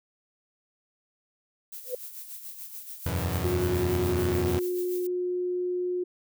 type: noise with tremolo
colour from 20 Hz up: violet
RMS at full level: -39 dBFS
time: 1.72-5.07 s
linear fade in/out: 5 ms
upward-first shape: sine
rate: 6.9 Hz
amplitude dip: 55%
type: tone with exponential growth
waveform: sine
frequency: 503 Hz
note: B4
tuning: 32 cents sharp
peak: -24 dBFS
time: 1.84-1.95 s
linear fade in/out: 5 ms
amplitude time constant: 22 ms
type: chord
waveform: sawtooth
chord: E suspended second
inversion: none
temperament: equal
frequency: 82.41 / 92.5 / 123.47 Hz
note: E2 / F#2 / B2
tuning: 0 / 0 / 0 cents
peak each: -26 / -26 / -30 dBFS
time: 3.06-4.59 s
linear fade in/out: 0 ms
type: tone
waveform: sine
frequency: 359.6 Hz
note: F#4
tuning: 49 cents flat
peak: -26 dBFS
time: 3.44-6.04 s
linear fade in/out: 10 ms
effects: none